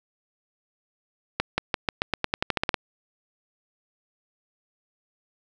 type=accelerating click train; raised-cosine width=0.3 ms; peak=-6 dBFS; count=14; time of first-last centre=1.4-2.742 s; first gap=180 ms; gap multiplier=0.9; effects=none